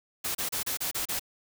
white noise bursts, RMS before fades -31 dBFS, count 7, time 0.24-1.196 s, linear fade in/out 10 ms, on 110 ms, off 31 ms, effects none

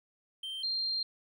triangle / sine tone pair in turn, 3136 / 4186 Hz, G7 / C8, 0 / 0 cents, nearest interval perfect fourth, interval 500 cents, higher second, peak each -35 / -30 dBFS, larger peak second, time 0.43-0.63 / 0.63-1.03 s, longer second, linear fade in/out 5 ms, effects none

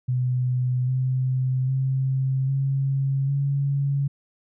sine tone with pitch steps, 126 / 129.32 / 132.72 / 136.22 / 139.81 Hz, B2 / C3 / C3 / C#3 / C#3, +35 / -20 / +25 / -30 / +15 cents, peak -20 dBFS, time 0.08-4.08 s, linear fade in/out 10 ms, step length 800 ms, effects none

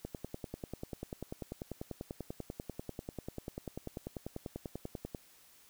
click train, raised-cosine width 2 ms, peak -26 dBFS, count 53, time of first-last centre 0.05-5.148 s, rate 10.2 Hz, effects white hiss -62 dBFS RMS until 5.69 s

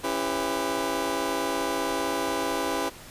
20% pulse chord, C# half-diminished seventh, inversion none, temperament just, 277.2 / 332.6 / 399.1 / 498.9 Hz, C#4 / E4 / G4 / B4, 0 / +16 / +31 / +17 cents, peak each -27 dBFS, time 0.03-2.9 s, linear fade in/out 20 ms, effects pink hiss -45 dBFS RMS until 3.1 s + resampled to 32000 Hz

